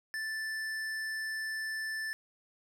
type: tone with hard clipping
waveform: sine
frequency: 1760 Hz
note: A6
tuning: in tune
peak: -36 dBFS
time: 0.14-2.13 s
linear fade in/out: 0 ms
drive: 12 dB
effects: none